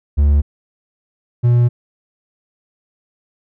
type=tone pair in turn; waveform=triangle; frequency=72.3 / 120.58 Hz; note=D2 / B2; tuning=-27 / -41 cents; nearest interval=major sixth; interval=886 cents; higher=second; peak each=-7 dBFS; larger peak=neither; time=0.17-0.42 / 1.43-1.69 s; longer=second; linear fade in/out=20 ms; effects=none